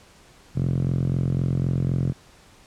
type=tone with band-pass filter; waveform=5% pulse; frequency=43.95 Hz; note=F1; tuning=12 cents sharp; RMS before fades=-23 dBFS; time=0.55-2.13 s; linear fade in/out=20 ms; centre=130 Hz; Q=3; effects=pink hiss -52 dBFS RMS until 2.66 s + low-pass 9000 Hz 12 dB/octave